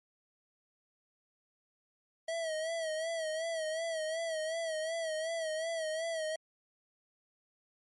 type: tone with vibrato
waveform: square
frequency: 644 Hz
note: E5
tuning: 41 cents flat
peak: -34 dBFS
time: 2.28-6.36 s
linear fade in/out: 5 ms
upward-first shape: sine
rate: 2.7 Hz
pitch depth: 63 cents each way
effects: MP3 48 kbps